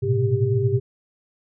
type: tone cluster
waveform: sine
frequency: 106.3 / 118.7 / 128.2 / 396 Hz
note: G#2 / A#2 / C3 / G4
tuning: +41 / +32 / -35 / +18 cents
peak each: -23 dBFS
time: 0.02-0.8 s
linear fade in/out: 20 ms
effects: none